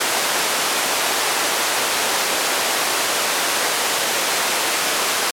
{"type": "high-pass noise", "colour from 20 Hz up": "pink", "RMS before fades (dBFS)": -19, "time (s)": [0, 5.31], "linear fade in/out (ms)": 10, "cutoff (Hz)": 530, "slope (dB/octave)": 12, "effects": ["low-pass 12000 Hz 12 dB/octave", "MP3 96 kbps"]}